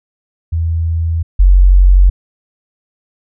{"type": "tone pair in turn", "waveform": "sine", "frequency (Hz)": [82.41, 46.06], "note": ["E2", "F#1"], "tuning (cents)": [0, -7], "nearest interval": "minor seventh", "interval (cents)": 1007, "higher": "first", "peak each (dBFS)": [-12, -3], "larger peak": "second", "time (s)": [[0.52, 1.23], [1.39, 2.1]], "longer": "neither", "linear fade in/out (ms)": 10, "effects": []}